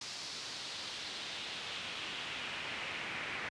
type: noise with band-pass filter sweep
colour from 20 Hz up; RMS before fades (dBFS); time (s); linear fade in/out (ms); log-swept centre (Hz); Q
brown; -42; 0.01-3.49; 5; 5000 to 2200; 2.1
effects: high-pass 80 Hz 12 dB/octave + resampled to 22050 Hz